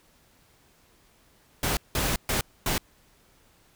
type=noise bursts at uneven times; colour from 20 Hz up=pink; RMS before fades=-26 dBFS; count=4; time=1.63-1.77 / 1.95-2.16 / 2.29-2.41 / 2.66-2.78 s; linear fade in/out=2 ms; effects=pink hiss -61 dBFS RMS until 3.75 s